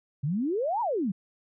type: exponential two-way sweep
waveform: sine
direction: up then down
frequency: 130.81 to 987.8 to 172.4 Hz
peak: -25 dBFS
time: 0.23-1.12 s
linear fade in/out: 10 ms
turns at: 0.81 s
effects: none